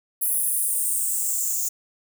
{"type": "noise with high-pass filter sweep", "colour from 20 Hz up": "violet", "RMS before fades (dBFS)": -24, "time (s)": [0.21, 1.69], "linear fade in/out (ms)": 10, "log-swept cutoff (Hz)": [11000, 6700], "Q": 6.2, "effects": []}